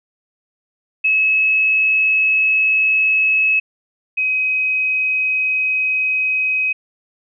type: tone pair in turn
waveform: sine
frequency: 2579 / 2529 Hz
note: E7 / D#7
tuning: -39 / +28 cents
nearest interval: unison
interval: 33 cents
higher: first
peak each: -12 / -15 dBFS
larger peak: first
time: 1.04-3.6 / 4.17-6.73 s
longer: neither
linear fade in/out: 10 ms
effects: none